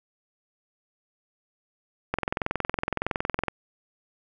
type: click train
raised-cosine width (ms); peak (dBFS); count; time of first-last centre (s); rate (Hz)
0.5; -10; 30; 2.14-3.483; 21.6
effects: none